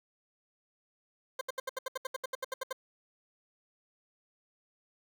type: tone bursts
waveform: 20% pulse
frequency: 523 Hz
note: C5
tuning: 1 cent flat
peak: -28 dBFS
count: 15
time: 1.39-2.728 s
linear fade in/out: 5 ms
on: 22 ms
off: 72 ms
effects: none